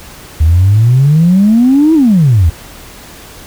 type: exponential two-way sweep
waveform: sine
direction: up then down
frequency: 75.3 to 329.6 to 75.3 Hz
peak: -3 dBFS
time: 0.4-2.5 s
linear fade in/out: 10 ms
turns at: 1.94 s
effects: tanh soft clip ceiling 0 dBFS + pink hiss -33 dBFS RMS until 3.46 s